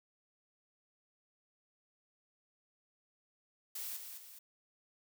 blue noise with echo, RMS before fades -42 dBFS, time 3.75-3.97 s, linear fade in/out 5 ms, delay 210 ms, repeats 2, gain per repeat -6 dB, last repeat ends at 4.39 s, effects none

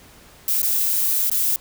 violet noise with dropouts, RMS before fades -20 dBFS, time 0.48-1.56 s, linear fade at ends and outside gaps 1 ms, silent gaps 0.619-0.629 / 1.298-1.315 s, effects pink hiss -48 dBFS RMS until 1.6 s

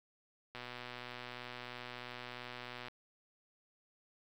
click train, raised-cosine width 0.3 ms, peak -29 dBFS, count 288, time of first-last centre 0.55-2.883 s, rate 123 Hz, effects 10-bit

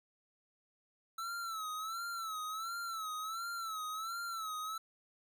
square tone with vibrato, 1318.5 Hz, E6, in tune, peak -39 dBFS, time 1.18-4.78 s, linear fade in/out 5 ms, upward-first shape sine, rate 1.4 Hz, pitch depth 92 cents each way, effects none

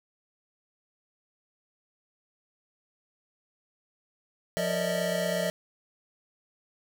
square tone cluster, 177.3 / 458 / 581 / 610 / 646 Hz, F3 / A#4 / D5 / D#5 / E5, +26 / -31 / -19 / -34 / -35 cents, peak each -34 / -38 / -35 / -33 / -32 dBFS, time 4.57-5.5 s, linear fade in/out 0 ms, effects none

